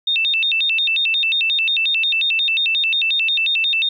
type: tone with vibrato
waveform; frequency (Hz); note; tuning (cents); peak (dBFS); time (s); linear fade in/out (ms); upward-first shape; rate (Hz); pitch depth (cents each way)
sine; 3123; G7; -7; -15; 0.07-3.89; 5; square; 5.6; 280
effects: 9-bit